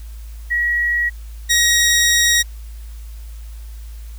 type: tone pair in turn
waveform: sine / 15% pulse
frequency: 1914 / 1890.9 Hz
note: A#6 / A#6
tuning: +45 / +24 cents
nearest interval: unison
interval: 21 cents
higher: first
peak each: -15 / -6 dBFS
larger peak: second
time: 0.5-1.1 / 1.49-2.43 s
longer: second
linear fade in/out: 20 ms
effects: added 55 Hz sine -30 dBFS peak until 4.18 s + white hiss -49 dBFS RMS until 4.18 s